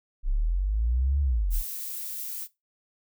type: linear two-way sweep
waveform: sine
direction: up then down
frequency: 30.83 to 72.4 to 30.83 Hz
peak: -22 dBFS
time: 0.23-1.63 s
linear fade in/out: 50 ms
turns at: 1.21 s
type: noise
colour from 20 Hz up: violet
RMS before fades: -35 dBFS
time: 1.5-2.48 s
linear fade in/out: 50 ms
effects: noise-tail reverb RT60 0.2 s tail -18 dB re dry